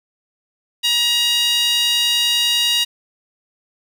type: tone with high-pass filter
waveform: sawtooth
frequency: 950 Hz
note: A#5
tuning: 33 cents sharp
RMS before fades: -17 dBFS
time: 0.83-2.85 s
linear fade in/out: 20 ms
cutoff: 3300 Hz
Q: 6.7
effects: none